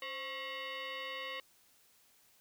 sine tone with frequency modulation, 523.3 Hz, C5, in tune, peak -39 dBFS, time 0.02-1.4 s, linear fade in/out 2 ms, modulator 811 Hz, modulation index 3.7, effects white hiss -67 dBFS RMS until 2.4 s

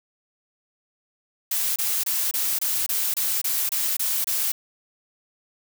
blue noise bursts, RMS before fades -24 dBFS, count 11, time 1.51-4.52 s, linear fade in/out 5 ms, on 250 ms, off 26 ms, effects none

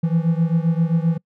triangle beating tone pair, 162.7 / 170.3 Hz, E3 / F3, -22 / -43 cents, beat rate 7.6 Hz, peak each -16 / -18 dBFS, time 0.03-1.18 s, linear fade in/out 10 ms, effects noise-tail reverb RT60 0.1 s tail -25 dB re dry

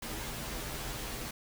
pink noise with comb filter, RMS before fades -39 dBFS, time 0.02-1.31 s, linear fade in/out 5 ms, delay 11 ms, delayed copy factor -1, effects none

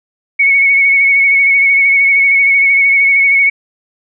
sine tone with vibrato, 2215 Hz, C#7, 2 cents flat, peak -6 dBFS, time 0.39-3.5 s, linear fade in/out 10 ms, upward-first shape sine, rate 13 Hz, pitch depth 28 cents each way, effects none

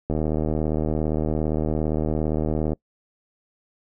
click train, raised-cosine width 2 ms, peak -11 dBFS, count 205, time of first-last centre 0.1-2.732 s, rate 77.5 Hz, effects noise-tail reverb RT60 0.1 s tail -25 dB re dry

